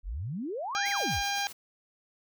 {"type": "exponential two-way sweep", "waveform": "sine", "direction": "up then down", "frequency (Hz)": [38.02, 2489, 38.02], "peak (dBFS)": -32, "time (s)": [0.03, 1.23], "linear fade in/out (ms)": 50, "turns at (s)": 0.9}
{"type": "harmonic tone", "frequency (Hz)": 803, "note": "G5", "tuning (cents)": 41, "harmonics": [1, 2, 3, 4, 5, 6, 7, 8], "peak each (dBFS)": [-32, -35, -37, -38, -39, -40, -40, -41], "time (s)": [0.75, 1.47], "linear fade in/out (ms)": 0}
{"type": "noise with tremolo", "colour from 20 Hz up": "white", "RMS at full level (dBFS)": -44, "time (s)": [0.85, 1.53], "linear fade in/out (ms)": 10, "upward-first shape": "sine", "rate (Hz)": 7.9, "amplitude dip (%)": 60}
{"effects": []}